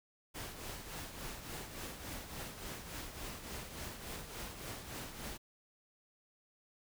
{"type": "noise with tremolo", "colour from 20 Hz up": "pink", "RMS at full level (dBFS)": -43, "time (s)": [0.34, 5.38], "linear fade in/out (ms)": 20, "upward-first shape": "triangle", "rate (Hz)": 3.5, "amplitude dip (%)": 60, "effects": []}